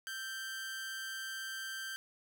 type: tone with amplitude modulation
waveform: sawtooth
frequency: 1566 Hz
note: G6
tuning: 2 cents flat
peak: -34 dBFS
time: 0.07-1.96 s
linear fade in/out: 0 ms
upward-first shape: sine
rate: 224 Hz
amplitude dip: 45%
effects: none